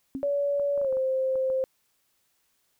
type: tone with exponential decay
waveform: sine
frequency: 269.6 Hz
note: C#4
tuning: 48 cents flat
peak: -26 dBFS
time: 0.15-0.32 s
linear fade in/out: 0 ms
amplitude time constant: 35 ms
type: tone with pitch glide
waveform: sine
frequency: 569 to 524.8 Hz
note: C#5 to C5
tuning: +45 to +5 cents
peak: -23 dBFS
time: 0.23-1.64 s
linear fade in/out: 0 ms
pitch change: -140 cents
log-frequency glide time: 0.81-0.9 s
type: clicks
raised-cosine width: 1 ms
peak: -31 dBFS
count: 8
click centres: 0.597 / 0.777 / 0.815 / 0.847 / 0.926 / 0.97 / 1.356 / 1.501 s
effects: white hiss -71 dBFS RMS until 2.79 s